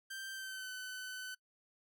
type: tone with pitch glide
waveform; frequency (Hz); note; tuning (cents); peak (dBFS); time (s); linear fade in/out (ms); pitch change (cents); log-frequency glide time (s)
sawtooth; 1568 to 1511.1; G6 to F#6; 0 to +36; -39; 0.1-1.35; 10; -64; 0.31-0.71
effects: noise-tail reverb RT60 0.1 s tail -23 dB re dry